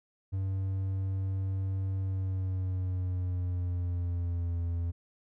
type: tone with pitch glide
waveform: triangle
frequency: 95.8 to 85.35 Hz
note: G2 to F2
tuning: -39 to -39 cents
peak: -27 dBFS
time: 0.32-4.92 s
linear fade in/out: 20 ms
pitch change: -200 cents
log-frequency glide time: 1.98-4.6 s
effects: none